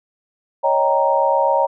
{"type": "chord", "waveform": "sine", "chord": "Eb dominant seventh", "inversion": "third", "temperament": "equal", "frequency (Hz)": [554.4, 622.3, 784, 932.3], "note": ["Db5", "Eb5", "G5", "Bb5"], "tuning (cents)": [0, 0, 0, 0], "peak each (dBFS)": [-18, -21, -22, -17], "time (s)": [0.63, 1.67], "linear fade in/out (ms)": 20, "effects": []}